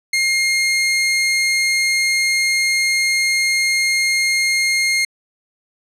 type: tone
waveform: sawtooth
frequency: 2130 Hz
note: C7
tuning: 30 cents sharp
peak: -11 dBFS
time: 0.13-5.05 s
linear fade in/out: 5 ms
effects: low-pass 10000 Hz 12 dB/octave